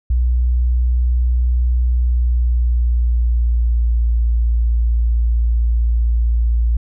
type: tone with pitch glide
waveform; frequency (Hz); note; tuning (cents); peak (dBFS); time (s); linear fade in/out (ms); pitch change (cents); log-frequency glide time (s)
sine; 61 to 57.78; B1 to A#1; -21 to -15; -12; 0.1-6.77; 5; -94; 1.83-4.1
effects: none